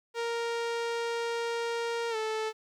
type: tone with pitch glide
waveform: sawtooth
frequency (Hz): 466.2 to 437.5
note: A#4 to A4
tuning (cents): 0 to -10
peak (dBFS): -26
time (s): 0.14-2.53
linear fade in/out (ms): 50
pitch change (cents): -110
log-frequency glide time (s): 2.1-2.16
effects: low-pass 6000 Hz 12 dB/octave + 11-bit